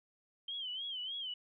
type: tone with vibrato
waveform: sine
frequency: 3136 Hz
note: G7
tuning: in tune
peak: -38 dBFS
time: 0.48-1.34 s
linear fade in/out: 5 ms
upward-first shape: sine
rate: 3.3 Hz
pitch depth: 110 cents each way
effects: none